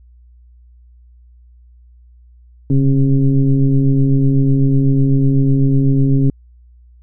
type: tone with frequency modulation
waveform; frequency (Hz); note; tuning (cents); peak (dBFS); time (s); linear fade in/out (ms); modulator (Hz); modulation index
sine; 138; C#3; -7; -9; 2.7-6.3; 2; 134; 1.1
effects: added 60 Hz sine -42 dBFS peak until 7.02 s